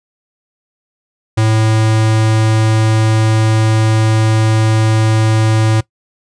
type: tone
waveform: square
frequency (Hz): 110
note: A2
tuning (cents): 0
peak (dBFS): -10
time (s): 1.37-5.81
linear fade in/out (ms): 10
effects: noise-tail reverb RT60 0.1 s tail -20 dB re dry + resampled to 22050 Hz